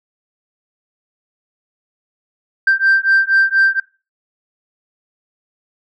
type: beating tone pair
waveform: sine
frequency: 1568 / 1572.2 Hz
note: G6 / G6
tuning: 0 / +5 cents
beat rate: 4.2 Hz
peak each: -12 dBFS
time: 2.67-3.8 s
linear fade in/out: 5 ms
effects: noise-tail reverb RT60 0.3 s tail -20 dB re dry + tanh soft clip ceiling -6 dBFS